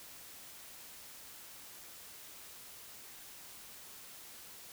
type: silence
effects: white hiss -52 dBFS RMS until 4.72 s